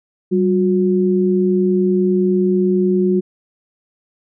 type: tone pair together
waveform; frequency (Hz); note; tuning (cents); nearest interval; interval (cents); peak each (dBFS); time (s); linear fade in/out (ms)
sine; 191.97 / 362.4; G3 / F#4; -36 / -36; major seventh; 1100; -15; 0.31-3.21; 20
effects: none